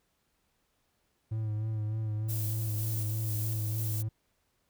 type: tone with vibrato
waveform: triangle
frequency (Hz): 108.4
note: A2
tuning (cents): -25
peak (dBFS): -28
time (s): 1.31-4.09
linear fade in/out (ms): 10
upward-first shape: sine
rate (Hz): 3.3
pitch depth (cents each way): 35
type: noise with tremolo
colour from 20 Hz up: violet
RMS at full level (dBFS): -38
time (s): 2.28-4.03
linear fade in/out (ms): 20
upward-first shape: square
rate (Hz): 2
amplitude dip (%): 25
effects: pink hiss -75 dBFS RMS until 4.69 s